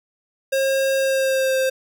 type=tone with pitch glide; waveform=square; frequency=538 to 526 Hz; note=C5 to C5; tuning=+48 to +9 cents; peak=-18 dBFS; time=0.52-1.7 s; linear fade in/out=10 ms; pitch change=-39 cents; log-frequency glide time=0.97-1.58 s; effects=none